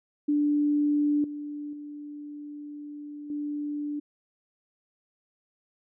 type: tone with level steps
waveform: sine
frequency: 293.7 Hz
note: D4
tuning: in tune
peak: -21 / -33 / -37 / -29 dBFS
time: 0.28-4 s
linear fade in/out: 10 ms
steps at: 1.24 / 1.73 / 3.3 s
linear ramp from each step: 2 ms
effects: none